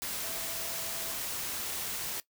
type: tone in noise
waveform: sine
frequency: 662 Hz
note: E5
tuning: 7 cents sharp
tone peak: -47 dBFS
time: 0.24-1.17 s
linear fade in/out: 0 ms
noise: white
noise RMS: -36 dBFS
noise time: 0.02-2.2 s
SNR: -14 dB
effects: noise-tail reverb RT60 0.1 s tail -18 dB re dry